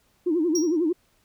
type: tone with vibrato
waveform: sine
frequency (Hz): 329.6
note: E4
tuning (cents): 0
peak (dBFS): -19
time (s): 0.26-0.93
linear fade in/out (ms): 10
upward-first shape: sine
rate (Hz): 11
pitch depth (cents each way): 160
type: tone with exponential decay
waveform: triangle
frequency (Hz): 5650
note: F8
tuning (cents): +19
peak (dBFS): -20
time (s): 0.55-0.77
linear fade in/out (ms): 5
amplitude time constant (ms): 47
effects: tanh soft clip ceiling -13 dBFS + pink hiss -65 dBFS RMS until 1.24 s